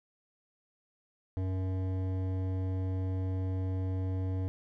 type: tone with hard clipping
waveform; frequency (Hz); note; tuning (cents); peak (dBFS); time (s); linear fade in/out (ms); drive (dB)
sine; 93.7; F#2; +22; -32; 1.37-4.48; 0; 13
effects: none